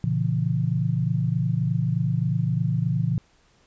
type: chord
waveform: sine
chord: A# diminished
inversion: none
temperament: just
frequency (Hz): 116.54 / 139.85 / 167.82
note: A#2 / C#3 / E3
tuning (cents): 0 / +16 / +31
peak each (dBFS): -25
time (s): 0.04-3.18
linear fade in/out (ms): 0
effects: pink hiss -61 dBFS RMS until 3.66 s + resampled to 16000 Hz